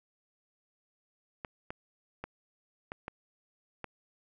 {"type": "clicks", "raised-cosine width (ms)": 0.5, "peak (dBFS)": -23, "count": 6, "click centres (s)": [1.448, 1.705, 2.24, 2.919, 3.081, 3.843], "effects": []}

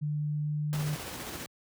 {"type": "tone with pitch glide", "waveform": "sine", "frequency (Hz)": [149.2, 150.24], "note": ["D3", "D3"], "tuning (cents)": [28, 40], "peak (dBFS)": -28, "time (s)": [0.01, 0.96], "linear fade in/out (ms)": 20, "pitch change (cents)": 12, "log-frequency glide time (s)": [0.3, 0.77]}
{"type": "noise with tremolo", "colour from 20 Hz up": "pink", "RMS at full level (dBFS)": -38, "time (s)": [0.73, 1.46], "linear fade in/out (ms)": 0, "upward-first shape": "square", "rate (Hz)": 15, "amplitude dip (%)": 25}
{"effects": ["high-pass 80 Hz 12 dB/octave"]}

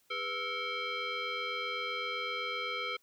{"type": "tone with frequency modulation", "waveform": "sine", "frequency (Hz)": 493.9, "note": "B4", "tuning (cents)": 0, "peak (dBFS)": -33, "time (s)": [0.1, 2.97], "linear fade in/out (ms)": 10, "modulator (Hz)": 900, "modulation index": 3.3, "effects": ["white hiss -70 dBFS RMS until 3.02 s"]}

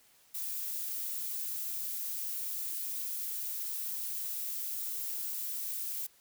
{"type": "noise", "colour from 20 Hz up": "violet", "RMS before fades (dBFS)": -37, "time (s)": [0.34, 6.07], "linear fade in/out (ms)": 10, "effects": ["white hiss -64 dBFS RMS until 6.2 s"]}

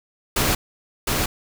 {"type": "noise with echo", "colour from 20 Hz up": "pink", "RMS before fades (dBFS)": -20, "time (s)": [0.36, 0.55], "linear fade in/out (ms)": 5, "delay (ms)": 710, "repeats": 1, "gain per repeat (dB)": -2, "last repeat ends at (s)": 1.26, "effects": []}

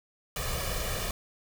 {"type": "noise with comb filter", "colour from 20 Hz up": "pink", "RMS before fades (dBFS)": -32, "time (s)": [0.36, 1.11], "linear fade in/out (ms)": 2, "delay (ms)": 1.7, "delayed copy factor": 0.7, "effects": []}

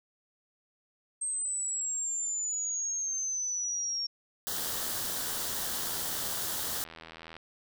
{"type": "exponential sweep", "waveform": "sine", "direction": "down", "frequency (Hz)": [8372, 5510], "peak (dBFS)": -30, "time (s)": [1.21, 4.07], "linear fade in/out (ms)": 10}
{"type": "band-stop noise", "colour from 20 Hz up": "white", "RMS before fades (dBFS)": -34, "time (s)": [4.47, 6.84], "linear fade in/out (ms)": 0, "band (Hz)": [1900, 2900], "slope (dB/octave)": 96}
{"type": "click train", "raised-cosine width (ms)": 0.3, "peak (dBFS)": -29, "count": 230, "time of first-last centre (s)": [4.56, 7.366], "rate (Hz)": 81.6}
{"effects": []}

